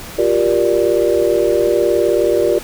sine chord, G minor seventh, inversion third, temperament just, 352.8 / 392 / 470.4 / 588 Hz, F4 / G4 / Bb4 / D5, +18 / 0 / +16 / +2 cents, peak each -17 dBFS, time 0.18-2.59 s, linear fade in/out 10 ms, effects pink hiss -32 dBFS RMS until 2.63 s

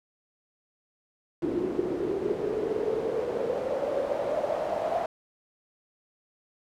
pink noise with band-pass filter sweep, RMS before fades -29 dBFS, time 1.42-5.06 s, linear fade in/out 2 ms, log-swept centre 330 to 680 Hz, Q 7, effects none

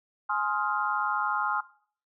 sine chord, F minor seventh, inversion first, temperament just, 838.1 / 1047.7 / 1257.2 / 1396.9 Hz, Ab5 / C6 / Eb6 / F6, +16 / +2 / +18 / 0 cents, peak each -31 dBFS, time 0.29-1.61 s, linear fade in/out 10 ms, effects noise-tail reverb RT60 0.5 s tail -18 dB re dry

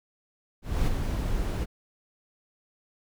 brown noise with ADSR envelope, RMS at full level -22 dBFS, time 0.62-1.66 s, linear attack 250 ms, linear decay 21 ms, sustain -6 dB, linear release 30 ms, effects none

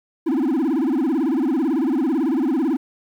triangle tone with vibrato, 288.6 Hz, D4, 30 cents flat, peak -15 dBFS, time 0.26-2.77 s, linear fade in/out 10 ms, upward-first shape sine, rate 18 Hz, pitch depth 290 cents each way, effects 9-bit

